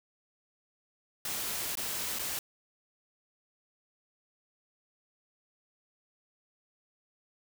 white noise with dropouts, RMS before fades -35 dBFS, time 1.25-2.39 s, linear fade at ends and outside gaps 2 ms, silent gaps 1.754-1.772 / 2.188-2.193 s, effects none

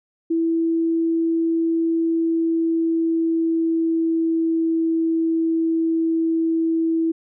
sine tone with pitch glide, 329.6 to 326.9 Hz, E4 to E4, 0 to -14 cents, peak -17 dBFS, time 0.3-7.12 s, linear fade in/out 10 ms, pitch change -14 cents, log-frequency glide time 1.99-4.86 s, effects none

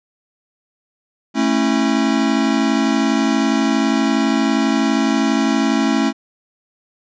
square chord, A major, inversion none, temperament equal with one note detuned, 220 / 272.3 / 329.6 Hz, A3 / C#4 / E4, 0 / -31 / 0 cents, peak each -19 / -18 / -22 dBFS, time 1.34-6.13 s, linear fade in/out 50 ms, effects resampled to 16000 Hz

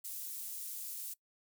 pink high-pass noise, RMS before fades -43 dBFS, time 0.04-1.14 s, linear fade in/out 10 ms, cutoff 11000 Hz, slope 12 dB/octave, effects noise-tail reverb RT60 0.1 s tail -21 dB re dry

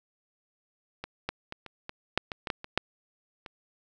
clicks, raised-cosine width 0.3 ms, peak -20 / -14 / -21 / -26 / -21 / -7 / -18 / -17 / -12 / -23 / -7 / -25 dBFS, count 12, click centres 1.04 / 1.29 / 1.524 / 1.663 / 1.894 / 2.176 / 2.318 / 2.472 / 2.502 / 2.644 / 2.776 / 3.462 s, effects none

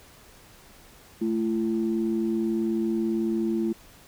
sine tone pair together, 220 / 338.4 Hz, A3 / E4, 0 / +45 cents, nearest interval perfect fifth, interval 745 cents, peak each -25 dBFS, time 1.21-3.73 s, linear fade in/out 10 ms, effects tanh soft clip ceiling -16 dBFS + pink hiss -52 dBFS RMS until 4.07 s

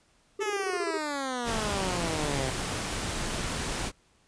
triangle tone bursts, 400.1 Hz, G4, 35 cents sharp, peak -27 dBFS, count 9, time 0.39-0.977 s, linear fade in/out 5 ms, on 43 ms, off 25 ms
10% pulse exponential sweep, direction down, 440 to 127.3 Hz, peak -22 dBFS, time 0.4-2.51 s, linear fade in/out 20 ms
pink noise, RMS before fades -32 dBFS, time 1.44-3.92 s, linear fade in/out 50 ms
effects pink hiss -65 dBFS RMS until 4.27 s + resampled to 22050 Hz

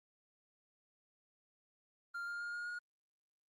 triangle tone with pitch steps, 1395 / 1405.5 / 1416.1 / 1426.8 / 1437.5 Hz, F6 / F6 / F6 / F6 / F6, -2 / +11 / +24 / +37 / +50 cents, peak -38 dBFS, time 2.14-2.79 s, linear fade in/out 10 ms, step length 130 ms, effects Opus 24 kbps

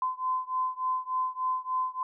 sine beating tone pair, 1024 / 1027.4 Hz, C6 / C6, -38 / -32 cents, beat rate 3.4 Hz, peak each -30 / -31 dBFS, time 0.02-2.03 s, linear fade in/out 2 ms, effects none

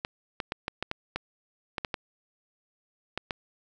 clicks, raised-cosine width 0.3 ms, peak -14 dBFS, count 12, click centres 0.049 / 0.402 / 0.521 / 0.681 / 0.826 / 0.914 / 1.16 / 1.782 / 1.848 / 1.942 / 3.176 / 3.308 s, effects none

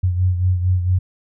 sine beating tone pair, 90.6 / 95 Hz, F#2 / F#2, -36 / +46 cents, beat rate 4.4 Hz, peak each -15 / -23 dBFS, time 0.03-0.99 s, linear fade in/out 10 ms, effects none

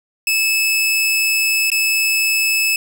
sawtooth tone with dropouts, 2607 Hz, E7, 20 cents flat, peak -11 dBFS, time 0.27-2.76 s, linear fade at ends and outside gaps 2 ms, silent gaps 1.702-1.717 s, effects none

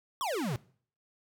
square exponential sweep, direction down, 1174.7 to 110 Hz, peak -31 dBFS, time 0.21-0.56 s, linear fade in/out 0 ms, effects noise-tail reverb RT60 0.5 s tail -21 dB re dry

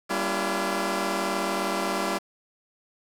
10% pulse chord, G diminished seventh, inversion none, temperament just, 196 / 235.2 / 282.2 / 338.7 Hz, G3 / Bb3 / Db4 / Fb4, 0 / +16 / +31 / +47 cents, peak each -21 / -27 / -26 / -21 dBFS, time 0.09-2.19 s, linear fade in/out 20 ms, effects low-pass 12000 Hz 12 dB/octave + 8-bit

